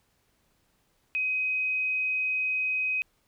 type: tone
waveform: sine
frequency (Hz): 2520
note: D#7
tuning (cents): +21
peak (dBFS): -25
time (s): 1.15-3.02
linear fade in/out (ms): 0
effects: pink hiss -70 dBFS RMS until 3.27 s